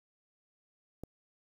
click, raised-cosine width 2 ms, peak -28 dBFS, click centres 1.036 s, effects 9-bit

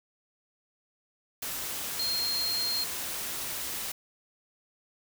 sine tone in noise, 4210 Hz, C8, 10 cents sharp, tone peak -28 dBFS, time 1.99-2.84 s, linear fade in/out 5 ms, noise white, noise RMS -35 dBFS, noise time 1.42-3.92 s, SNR +4 dB, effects none

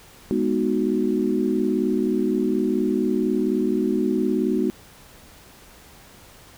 sine chord, G# minor seventh, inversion none, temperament equal, 207.7 / 246.9 / 311.1 / 370 Hz, G#3 / B3 / D#4 / F#4, 0 / 0 / 0 / 0 cents, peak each -25 / -24 / -25 / -24 dBFS, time 0.31-4.7 s, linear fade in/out 0 ms, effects pink hiss -48 dBFS RMS until 6.57 s

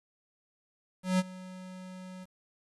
square tone with ADSR envelope, 185 Hz, F#3, in tune, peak -23 dBFS, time 1.03-2.26 s, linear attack 160 ms, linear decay 35 ms, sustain -21 dB, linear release 29 ms, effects resampled to 24000 Hz + 10-bit

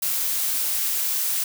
blue noise, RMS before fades -24 dBFS, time 0.02-1.44 s, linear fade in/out 5 ms, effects none

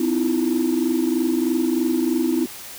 sine tone cluster, 254.7 / 315.3 / 338.4 Hz, C4 / D#4 / E4, -46 / +23 / +45 cents, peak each -21 dBFS, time 0-2.46 s, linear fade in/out 5 ms, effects tanh soft clip ceiling -12 dBFS + white hiss -37 dBFS RMS until 2.78 s

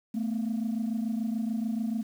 sine tone pair together, 220 / 246.9 Hz, A3 / B3, 0 / 0 cents, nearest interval major second, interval 200 cents, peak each -27 / -31 dBFS, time 0.14-2.03 s, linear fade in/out 10 ms, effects tanh soft clip ceiling -24 dBFS + 9-bit

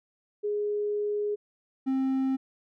sine / triangle tone pair in turn, 415.3 / 265.1 Hz, G#4 / C4, 0 / +23 cents, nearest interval minor sixth, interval 777 cents, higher first, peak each -26 / -22 dBFS, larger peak second, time 0.43-1.36 / 1.86-2.37 s, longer first, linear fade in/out 20 ms, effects none

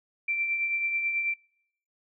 sine tone with tremolo, 2349 Hz, D7, in tune, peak -24 dBFS, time 0.28-1.34 s, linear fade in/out 5 ms, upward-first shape triangle, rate 9.2 Hz, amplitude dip 50%, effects noise-tail reverb RT60 0.7 s tail -23 dB re dry

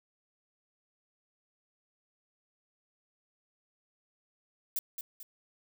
violet noise with echo, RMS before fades -32 dBFS, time 4.76-4.79 s, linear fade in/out 2 ms, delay 220 ms, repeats 2, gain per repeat -7 dB, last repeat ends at 5.23 s, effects none

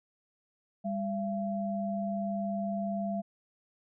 sine tone pair together, 200 / 678.6 Hz, G3 / F5, +35 / -50 cents, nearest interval octave + major sixth, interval 2115 cents, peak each -32 / -34 dBFS, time 0.84-3.22 s, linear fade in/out 20 ms, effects none

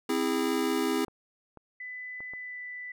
square chord, C augmented, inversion none, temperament just, 261.6 / 327 / 408.8 Hz, C4 / E4 / G#4, 0 / -14 / -27 cents, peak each -31 dBFS, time 0.09-1.05 s, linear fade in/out 5 ms
clicks, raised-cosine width 1 ms, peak -34 dBFS, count 4, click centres 1.082 / 1.573 / 2.205 / 2.336 s
sine tone with pitch glide, 2000 to 1986.2 Hz, B6 to B6, +21 to +9 cents, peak -37 dBFS, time 1.8-2.92 s, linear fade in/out 5 ms, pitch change -12 cents, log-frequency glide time 2.36-2.6 s
effects none

